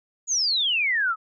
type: exponential sweep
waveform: sine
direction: down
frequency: 6910 to 1251 Hz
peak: -20 dBFS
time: 0.27-1.16 s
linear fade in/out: 50 ms
effects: none